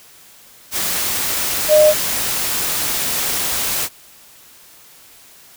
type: tone in noise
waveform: sine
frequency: 610 Hz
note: D#5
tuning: 34 cents flat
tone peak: -7 dBFS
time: 1.68-1.94 s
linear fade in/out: 50 ms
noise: white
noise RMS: -20 dBFS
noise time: 0.71-3.89 s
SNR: +10 dB
effects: white hiss -45 dBFS RMS until 5.56 s